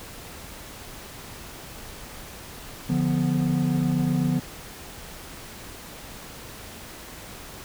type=chord; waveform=triangle; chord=B diminished; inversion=first; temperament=equal; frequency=146.83 / 174.61 / 246.9 Hz; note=D3 / F3 / B3; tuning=0 / 0 / 0 cents; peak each=-23 dBFS; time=2.89-4.4 s; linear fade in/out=10 ms; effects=pink hiss -41 dBFS RMS until 7.64 s